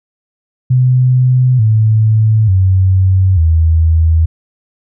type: tone with pitch steps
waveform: sine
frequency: 127.1 / 109.38 / 94.12 / 81 Hz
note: C3 / A2 / F#2 / E2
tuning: -50 / -10 / +30 / -30 cents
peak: -6 dBFS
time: 0.7-4.26 s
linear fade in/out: 10 ms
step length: 890 ms
effects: none